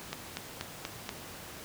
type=click train; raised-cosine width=0.2 ms; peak=-17 dBFS; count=5; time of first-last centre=0.13-1.092 s; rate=4.16 Hz; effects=pink hiss -45 dBFS RMS until 1.64 s + high-pass 80 Hz 12 dB/octave